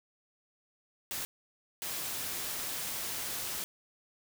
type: noise bursts at uneven times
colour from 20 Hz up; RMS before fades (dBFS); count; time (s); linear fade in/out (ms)
white; -37; 2; 1.11-1.25 / 1.82-3.64; 0
effects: none